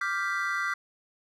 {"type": "chord", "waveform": "triangle", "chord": "G dominant seventh", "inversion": "second", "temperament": "equal", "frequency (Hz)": [1174.7, 1396.9, 1568, 1975.5], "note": ["D6", "F6", "G6", "B6"], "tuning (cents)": [0, 0, 0, 0], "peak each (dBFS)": -31, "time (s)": [0.01, 0.74], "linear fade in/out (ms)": 5, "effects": []}